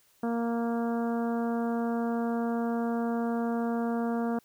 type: harmonic tone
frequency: 233.1 Hz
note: A#3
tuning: in tune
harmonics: 1 / 2 / 3 / 4 / 5 / 6 / 7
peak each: -28 / -34 / -36 / -42 / -44 / -45 / -50 dBFS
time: 0.23-4.39 s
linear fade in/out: 5 ms
effects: white hiss -65 dBFS RMS until 4.44 s